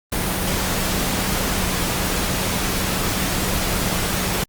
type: tone in noise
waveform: sine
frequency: 186.2 Hz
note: F#3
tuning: 11 cents sharp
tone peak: -29 dBFS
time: 0.12-4.44 s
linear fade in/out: 5 ms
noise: pink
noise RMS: -22 dBFS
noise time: 0.12-4.44 s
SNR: -10 dB
effects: Opus 32 kbps